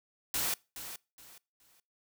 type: noise with echo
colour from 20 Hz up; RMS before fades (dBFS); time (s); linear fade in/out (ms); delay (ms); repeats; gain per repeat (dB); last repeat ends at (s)
white; -32; 0.34-0.54; 2; 420; 3; -11; 1.8
effects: noise-tail reverb RT60 0.3 s tail -24 dB re dry